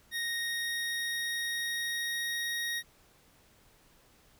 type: tone with pitch glide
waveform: 25% pulse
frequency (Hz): 1864.7 to 1876.6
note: A#6 to A#6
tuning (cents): 0 to +11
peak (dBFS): -28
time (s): 0.11-2.83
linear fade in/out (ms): 50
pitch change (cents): +11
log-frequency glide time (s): 0.36-2.48
effects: pink hiss -63 dBFS RMS until 4.39 s

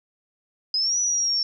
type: linear two-way sweep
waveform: sine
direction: up then down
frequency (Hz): 4978 to 5920 to 5420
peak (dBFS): -20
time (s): 0.74-1.43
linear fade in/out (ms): 2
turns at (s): 0.99
effects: none

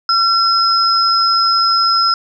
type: tone pair together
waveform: sine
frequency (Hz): 1354 / 5112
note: E6 / D#8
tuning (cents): +46 / +46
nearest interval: octave + major seventh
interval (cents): 2300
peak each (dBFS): -13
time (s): 0.09-2.14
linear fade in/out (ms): 2
effects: none

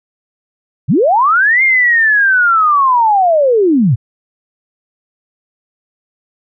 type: linear two-way sweep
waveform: sine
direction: up then down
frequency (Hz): 98 to 2142 to 98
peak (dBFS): -7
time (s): 0.88-3.96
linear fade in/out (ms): 20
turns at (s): 1.63
effects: none

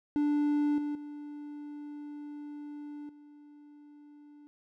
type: tone with level steps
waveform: triangle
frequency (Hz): 293.7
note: D4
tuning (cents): 0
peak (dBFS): -23 / -29 / -38 / -49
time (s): 0.16-4.47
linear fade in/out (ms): 0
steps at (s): 0.78 / 0.95 / 3.09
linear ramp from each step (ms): 2
effects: none

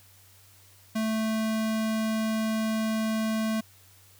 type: tone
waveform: square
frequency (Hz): 220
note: A3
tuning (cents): 0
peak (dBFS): -26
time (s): 0.95-3.61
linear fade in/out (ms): 10
effects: added 96 Hz sine -58 dBFS peak until 4.19 s + white hiss -57 dBFS RMS until 4.19 s

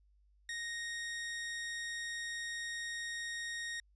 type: tone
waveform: sawtooth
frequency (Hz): 1864.7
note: A#6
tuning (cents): 0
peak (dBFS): -35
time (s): 0.49-3.8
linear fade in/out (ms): 2
effects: added 50 Hz sine -65 dBFS peak until 3.95 s + resampled to 22050 Hz

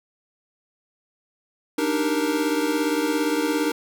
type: chord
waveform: square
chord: Eb major seventh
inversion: third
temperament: equal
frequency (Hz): 293.7 / 311.1 / 392 / 466.2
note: D4 / Eb4 / G4 / Bb4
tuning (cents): 0 / 0 / 0 / 0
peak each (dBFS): -26 / -26 / -32 / -27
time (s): 1.78-3.72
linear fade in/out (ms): 5
effects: none

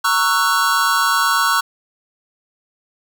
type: chord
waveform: square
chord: F# dominant seventh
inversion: first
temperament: just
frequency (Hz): 925 / 1110 / 1332 / 1480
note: A#5 / C#6 / E6 / F#6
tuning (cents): -14 / +2 / +18 / 0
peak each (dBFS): -24 / -19 / -20 / -20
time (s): 0.04-1.61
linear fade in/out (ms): 10
effects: none

